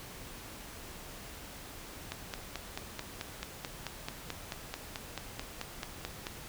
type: click train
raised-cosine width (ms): 0.2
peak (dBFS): -19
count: 20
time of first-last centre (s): 2.12-6.268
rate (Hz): 4.58
effects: pink hiss -47 dBFS RMS until 6.48 s